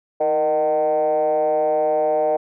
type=tone with frequency modulation; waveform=sine; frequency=614 Hz; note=D#5; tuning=23 cents flat; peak=-15 dBFS; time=0.2-2.37 s; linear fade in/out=10 ms; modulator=147 Hz; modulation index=1.1; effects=tanh soft clip ceiling -11 dBFS